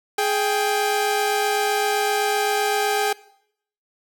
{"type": "tone pair together", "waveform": "sawtooth", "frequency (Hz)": [418.5, 789.2], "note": ["G#4", "G5"], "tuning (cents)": [13, 11], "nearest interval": "major seventh", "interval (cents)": 1098, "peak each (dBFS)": -18, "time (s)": [0.18, 3.13], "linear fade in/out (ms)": 5, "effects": ["noise-tail reverb RT60 0.7 s tail -21 dB re dry"]}